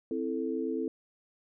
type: chord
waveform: sine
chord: A minor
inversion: first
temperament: equal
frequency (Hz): 261.6 / 329.6 / 440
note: C4 / E4 / A4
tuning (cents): 0 / 0 / 0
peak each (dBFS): -34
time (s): 0.11-0.88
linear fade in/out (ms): 2
effects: none